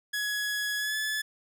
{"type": "tone with pitch glide", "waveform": "sawtooth", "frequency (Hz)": [1681, 1724.3], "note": ["G#6", "A6"], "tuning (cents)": [20, -35], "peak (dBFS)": -25, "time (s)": [0.13, 1.22], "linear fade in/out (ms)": 10, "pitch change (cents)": 45, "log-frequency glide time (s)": [0.77, 0.96], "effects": []}